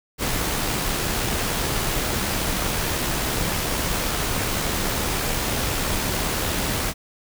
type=noise with amplitude modulation; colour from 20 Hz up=pink; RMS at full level=-23 dBFS; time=0.18-6.94 s; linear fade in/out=50 ms; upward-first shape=sine; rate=73.4 Hz; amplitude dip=25%; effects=none